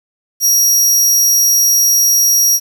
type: tone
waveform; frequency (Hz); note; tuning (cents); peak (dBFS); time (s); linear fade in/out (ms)
sawtooth; 5680; F8; +28; -6; 0.4-2.6; 50
effects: 7-bit